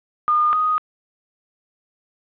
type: tone pair in turn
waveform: sine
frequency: 1217 / 1244.7 Hz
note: D#6 / D#6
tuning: -39 / 0 cents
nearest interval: unison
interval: 39 cents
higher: second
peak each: -14 / -16 dBFS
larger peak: first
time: 0.28-0.53 / 0.53-0.78 s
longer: neither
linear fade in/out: 0 ms
effects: resampled to 8000 Hz + 8-bit